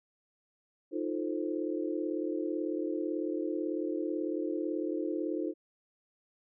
sine chord, F dominant seventh, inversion third, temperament equal, 311.1 / 349.2 / 440 / 523.3 Hz, Eb4 / F4 / A4 / C5, 0 / 0 / 0 / 0 cents, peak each -34 / -35 / -39 / -40 dBFS, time 0.91-5.54 s, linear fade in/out 50 ms, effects none

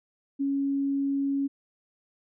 sine tone, 277.2 Hz, C#4, in tune, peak -24 dBFS, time 0.39-1.48 s, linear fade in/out 20 ms, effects none

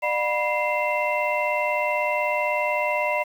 sine tone cluster, 601 / 717 / 978 / 2085 / 2705 Hz, D5 / F5 / B5 / C7 / E7, +40 / +45 / -17 / -7 / +44 cents, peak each -25 / -31 / -26 / -27 / -30 dBFS, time 0.02-3.24 s, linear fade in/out 20 ms, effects tanh soft clip ceiling -10 dBFS + 8-bit

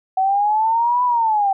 sine linear two-way sweep, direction up then down, 750 to 997 to 768 Hz, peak -14 dBFS, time 0.17-1.53 s, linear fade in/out 5 ms, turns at 1.04 s, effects none

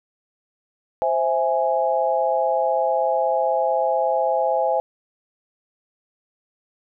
sine chord, C augmented, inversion none, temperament equal, 523.3 / 659.3 / 830.6 Hz, C5 / E5 / G#5, 0 / 0 / 0 cents, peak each -22 dBFS, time 1.02-4.8 s, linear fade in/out 0 ms, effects none

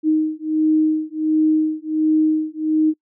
sine beating tone pair, 310.9 / 312.3 Hz, D#4 / D#4, -1 / +7 cents, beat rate 1.4 Hz, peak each -18 dBFS, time 0.03-2.94 s, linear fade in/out 50 ms, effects noise-tail reverb RT60 0.1 s tail -26 dB re dry

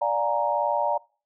sine chord, Bb dominant seventh, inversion first, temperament equal with one note detuned, 587.3 / 710.3 / 830.6 / 932.3 Hz, D5 / F5 / Ab5 / Bb5, 0 / +29 / 0 / 0 cents, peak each -26 / -29 / -29 / -25 dBFS, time 0.01-0.98 s, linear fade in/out 10 ms, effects noise-tail reverb RT60 0.4 s tail -25 dB re dry

